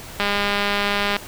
click train, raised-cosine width 0.3 ms, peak -5 dBFS, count 197, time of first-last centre 0.2-1.166 s, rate 203 Hz, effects pink hiss -37 dBFS RMS until 1.27 s

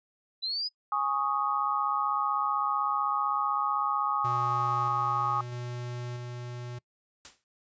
sine linear sweep, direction up, 3943 to 5050 Hz, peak -29 dBFS, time 0.42-0.69 s, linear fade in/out 20 ms
sine chord, Ab suspended fourth, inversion none, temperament equal, 830.6 / 1108.7 / 1244.5 Hz, Ab5 / Db6 / Eb6, 0 / 0 / 0 cents, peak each -32 / -30 / -29 dBFS, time 0.92-5.41 s, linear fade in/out 2 ms
square tone with tremolo, 122 Hz, B2, 21 cents flat, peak -35 dBFS, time 4.24-6.79 s, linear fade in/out 10 ms, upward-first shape square, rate 0.78 Hz, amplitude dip 25%
white noise with exponential decay, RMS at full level -42 dBFS, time 7.25-7.44 s, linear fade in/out 0 ms, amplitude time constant 40 ms
effects noise-tail reverb RT60 0.1 s tail -24 dB re dry + resampled to 16000 Hz

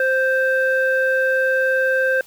square tone with low-pass filter, 523.3 Hz, C5, in tune, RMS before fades -18 dBFS, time 0-2.21 s, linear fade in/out 2 ms, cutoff 1600 Hz, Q 3.3, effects white hiss -48 dBFS RMS until 2.26 s

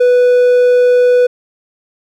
triangle tone, 493.9 Hz, B4, in tune, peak -4 dBFS, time 0-1.27 s, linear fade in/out 10 ms, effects none

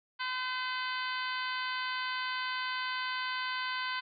harmonic tone, 510 Hz, C5, 44 cents flat, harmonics 2 / 3 / 4 / 5 / 6 / 7 / 8 / 9, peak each -37 / -37 / -41 / -45 / -42 / -47 / -46 / -46 dBFS, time 0.19-4.01 s, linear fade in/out 20 ms, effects none

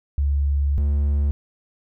sine / triangle tone pair in turn, 70.8 / 71.75 Hz, C#2 / D2, +37 / -40 cents, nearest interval unison, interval 23 cents, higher second, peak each -17 / -15 dBFS, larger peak second, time 0.18-0.78 / 0.78-1.31 s, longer first, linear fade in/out 0 ms, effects none

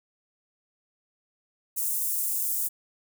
white high-pass noise, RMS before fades -28 dBFS, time 1.76-2.69 s, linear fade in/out 20 ms, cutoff 7900 Hz, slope 24 dB/octave, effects none

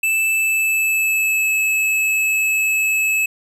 square tone with pitch glide, 2637 to 2596 Hz, E7 to E7, 0 to -27 cents, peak -16 dBFS, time 0.03-3.26 s, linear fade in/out 5 ms, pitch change -27 cents, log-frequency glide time 0.3-1.52 s, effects none

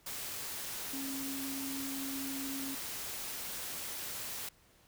sine tone in noise, 271.9 Hz, C#4, 33 cents flat, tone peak -39 dBFS, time 0.93-2.75 s, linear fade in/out 5 ms, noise white, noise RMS -41 dBFS, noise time 0.06-4.49 s, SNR -1 dB, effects pink hiss -65 dBFS RMS until 4.87 s

